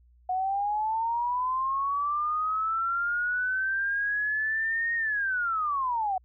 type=linear two-way sweep; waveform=sine; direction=up then down; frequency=730 to 1864.7 to 730 Hz; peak=-25 dBFS; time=0.29-6.18 s; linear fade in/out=5 ms; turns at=4.95 s; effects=added 60 Hz sine -56 dBFS peak until 6.24 s